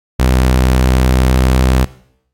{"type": "tone with pitch glide", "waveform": "sawtooth", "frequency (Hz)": [63.6, 64.12], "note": ["C2", "C2"], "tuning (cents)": [-48, -34], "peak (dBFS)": -5, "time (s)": [0.19, 1.85], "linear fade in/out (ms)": 10, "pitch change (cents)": 14, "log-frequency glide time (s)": [0.7, 1.68], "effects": ["noise-tail reverb RT60 0.7 s tail -19 dB re dry", "AAC 64 kbps"]}